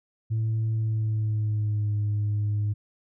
sine tone with pitch glide, 111.1 to 104.26 Hz, A2 to G#2, +17 to +7 cents, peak -21 dBFS, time 0.3-2.74 s, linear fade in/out 20 ms, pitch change -110 cents, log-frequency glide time 0.73-1.93 s, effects tanh soft clip ceiling -21 dBFS

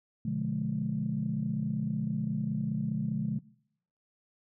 sine chord, B diminished seventh, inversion none, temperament just, 123.47 / 148.16 / 177.8 / 213.4 Hz, B2 / D3 / F3 / Ab3, 0 / +16 / +31 / +47 cents, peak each -37 / -34 / -35 / -32 dBFS, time 0.25-3.39 s, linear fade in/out 5 ms, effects noise-tail reverb RT60 0.7 s tail -22 dB re dry + tanh soft clip ceiling -19 dBFS

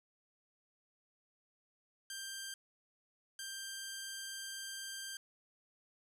10% pulse tone bursts at uneven times, 1581 Hz, G6, 14 cents sharp, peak -34 dBFS, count 2, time 2.1-2.54 / 3.39-5.17 s, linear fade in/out 2 ms, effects none

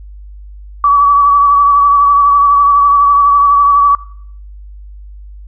sine tone with vibrato, 1142 Hz, D6, 49 cents flat, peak -5 dBFS, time 0.84-3.95 s, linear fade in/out 2 ms, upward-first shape triangle, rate 12 Hz, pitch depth 34 cents each way, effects noise-tail reverb RT60 0.6 s tail -20 dB re dry + added 50 Hz sine -29 dBFS peak until 5.47 s

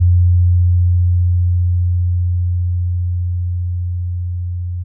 sine tone with level ramp, 88.5 Hz, F2, 23 cents sharp, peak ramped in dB -7 to -19 dBFS, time 0-4.84 s, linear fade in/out 20 ms, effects none

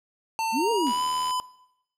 square tone with pitch glide, 896 to 1005.7 Hz, A5 to B5, +31 to +31 cents, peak -25 dBFS, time 0.39-1.4 s, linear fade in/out 0 ms, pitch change +200 cents, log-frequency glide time 0.53-1.02 s
sine linear two-way sweep, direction up then down, 200.1 to 472.2 to 200.1 Hz, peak -23 dBFS, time 0.52-0.93 s, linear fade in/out 50 ms, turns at 0.71 s
click train, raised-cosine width 0.2 ms, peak -23 dBFS, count 35, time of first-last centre 0.87-1.308 s, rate 77.6 Hz
effects noise-tail reverb RT60 0.8 s tail -19 dB re dry + low-pass 12000 Hz 12 dB/octave

